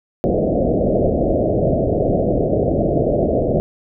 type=low-pass noise; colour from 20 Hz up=white; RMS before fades=-17 dBFS; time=0.24-3.6 s; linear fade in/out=0 ms; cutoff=680 Hz; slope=96 dB/octave; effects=none